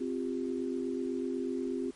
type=chord; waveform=sine; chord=C suspended fourth; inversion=none; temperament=equal with one note detuned; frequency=261.6 / 349.2 / 397.5 Hz; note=C4 / F4 / G4; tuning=0 / 0 / +24 cents; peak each=-34 / -36 / -37 dBFS; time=0-1.91 s; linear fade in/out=10 ms; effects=pink hiss -58 dBFS RMS until 1.95 s + MP3 48 kbps